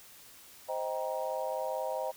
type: chord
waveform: sine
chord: C minor seventh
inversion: none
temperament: just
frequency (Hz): 523.3 / 627.9 / 784.9 / 941.9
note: C5 / Eb5 / G5 / Bb5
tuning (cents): 0 / +16 / +2 / +18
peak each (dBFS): -36 / -36 / -39 / -39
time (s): 0.68-2.12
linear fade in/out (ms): 20
effects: white hiss -54 dBFS RMS until 2.16 s